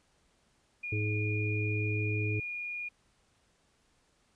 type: tone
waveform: sine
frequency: 2432 Hz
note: D#7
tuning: 40 cents flat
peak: -35 dBFS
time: 0.83-2.89 s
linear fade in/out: 10 ms
type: harmonic tone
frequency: 105.5 Hz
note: G#2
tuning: 28 cents sharp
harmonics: 1 / 3 / 4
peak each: -30 / -39 / -39 dBFS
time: 0.92-2.4 s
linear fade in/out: 5 ms
effects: pink hiss -70 dBFS RMS until 4.35 s + resampled to 22050 Hz